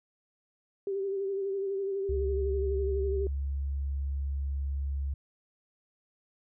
sine tone with vibrato, 392 Hz, G4, in tune, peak -29 dBFS, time 0.87-3.27 s, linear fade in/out 2 ms, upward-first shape sine, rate 12 Hz, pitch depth 37 cents each way
sine tone, 69.3 Hz, C#2, in tune, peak -29 dBFS, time 2.09-5.14 s, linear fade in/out 5 ms
effects none

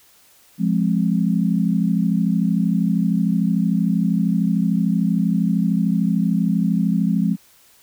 sine chord, F minor, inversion none, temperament equal, 174.61 / 207.7 / 261.6 Hz, F3 / Ab3 / C4, 0 / 0 / 0 cents, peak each -19 / -19 / -24 dBFS, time 0.58-7.37 s, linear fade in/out 50 ms, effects white hiss -53 dBFS RMS until 7.82 s

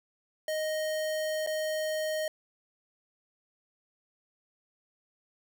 square tone with dropouts, 622.3 Hz, D#5, in tune, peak -30 dBFS, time 0.48-2.28 s, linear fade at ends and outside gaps 2 ms, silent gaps 1.464-1.472 s, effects none

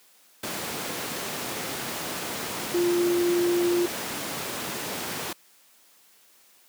sine tone in noise, 349.2 Hz, F4, in tune, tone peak -20 dBFS, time 2.74-3.86 s, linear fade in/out 5 ms, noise pink, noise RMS -31 dBFS, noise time 0.43-5.33 s, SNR +8 dB, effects white hiss -58 dBFS RMS until 6.68 s + high-pass 200 Hz 12 dB/octave

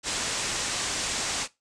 white low-pass noise, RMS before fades -30 dBFS, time 0.03-1.48 s, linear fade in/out 50 ms, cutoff 8500 Hz, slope 48 dB/octave, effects noise-tail reverb RT60 0.2 s tail -18 dB re dry

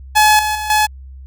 sawtooth tone with level steps, 852 Hz, G#5, 44 cents sharp, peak -4 / -12 / -17 / -7 dBFS, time 0.15-0.87 s, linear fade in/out 20 ms, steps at 0.39 / 0.55 / 0.7 s, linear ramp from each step 2 ms, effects added 66 Hz sine -32 dBFS peak until 1.26 s

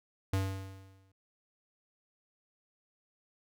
square tone with exponential decay, 96.2 Hz, G2, 32 cents flat, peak -27 dBFS, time 0.33-1.12 s, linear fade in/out 5 ms, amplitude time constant 170 ms, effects none

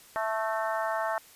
harmonic tone with a mistuned harmonic, 220 Hz, A3, in tune, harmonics 3 / 4 / 5 / 6 / 7 / 8, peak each -31 / -33 / -35 / -37 / -38 / -39 dBFS, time 0.16-1.18 s, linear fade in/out 0 ms, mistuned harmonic 8, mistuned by +50 cents, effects white hiss -54 dBFS RMS until 1.35 s + resampled to 32000 Hz

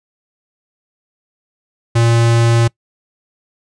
square tone, 116.54 Hz, A#2, in tune, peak -10 dBFS, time 1.95-2.68 s, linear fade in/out 10 ms, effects noise-tail reverb RT60 0.1 s tail -24 dB re dry + resampled to 22050 Hz

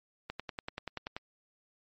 click train, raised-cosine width 0.3 ms, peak -21 dBFS, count 10, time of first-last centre 0.3-1.165 s, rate 10.4 Hz, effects MP3 32 kbps

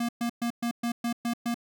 square tone bursts, 236 Hz, A#3, 22 cents sharp, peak -27 dBFS, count 8, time 0-1.544 s, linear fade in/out 5 ms, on 88 ms, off 120 ms, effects none

